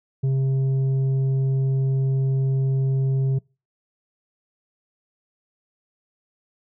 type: tone with tanh clipping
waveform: sine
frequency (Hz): 134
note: C3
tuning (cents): +42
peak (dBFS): -19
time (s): 0.23-3.39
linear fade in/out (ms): 10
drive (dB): 5
effects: noise-tail reverb RT60 0.3 s tail -25 dB re dry